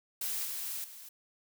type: noise with level steps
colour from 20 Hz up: blue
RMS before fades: -35 / -38 / -49 dBFS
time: 0.21-1.09 s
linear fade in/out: 5 ms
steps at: 0.45 / 0.84 s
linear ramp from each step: 2 ms
effects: none